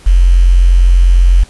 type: tone with quantisation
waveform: sine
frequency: 44.27 Hz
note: F1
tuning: 24 cents sharp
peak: -3 dBFS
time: 0.06-1.44 s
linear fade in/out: 10 ms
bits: 5
effects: pink hiss -40 dBFS RMS until 1.49 s + resampled to 24000 Hz